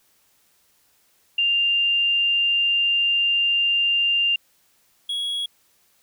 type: tone pair in turn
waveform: sine / triangle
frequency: 2794 / 3330 Hz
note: F7 / G#7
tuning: 0 / +4 cents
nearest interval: minor third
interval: 304 cents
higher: second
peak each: -17 / -22 dBFS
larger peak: first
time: 1.38-4.36 / 5.09-5.46 s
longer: first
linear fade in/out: 5 ms
effects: white hiss -62 dBFS RMS until 6.02 s